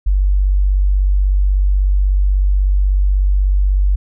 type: tone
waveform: sine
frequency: 48.16 Hz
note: G1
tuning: 30 cents flat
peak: -10 dBFS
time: 0.06-3.96 s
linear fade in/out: 10 ms
effects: none